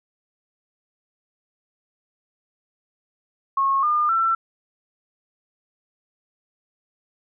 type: tone with pitch steps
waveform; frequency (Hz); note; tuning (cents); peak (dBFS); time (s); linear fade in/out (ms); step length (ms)
sine; 1090 / 1209.4 / 1341.9; C#6 / D#6 / E6; -29 / -50 / +30; -17; 3.57-4.35; 5; 260
effects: none